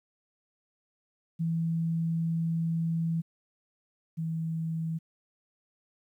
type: tone pair in turn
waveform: sine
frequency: 164.81 / 162.35 Hz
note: E3 / E3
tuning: 0 / -26 cents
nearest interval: unison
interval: 26 cents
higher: first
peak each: -26 / -29 dBFS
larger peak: first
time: 1.39-3.22 / 4.17-4.99 s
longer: first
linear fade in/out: 20 ms
effects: 11-bit